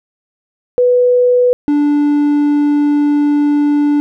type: tone pair in turn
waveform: sine / triangle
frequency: 493.9 / 292.2 Hz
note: B4 / D4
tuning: 0 / -9 cents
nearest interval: major sixth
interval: 909 cents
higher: first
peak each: -7 dBFS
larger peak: neither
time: 0.78-1.53 / 1.68-4 s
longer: second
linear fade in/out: 0 ms
effects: none